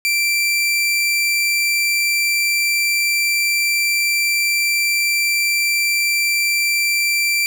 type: tone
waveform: sawtooth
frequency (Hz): 2349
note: D7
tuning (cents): 0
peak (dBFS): -12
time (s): 0.05-7.46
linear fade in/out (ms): 0
effects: none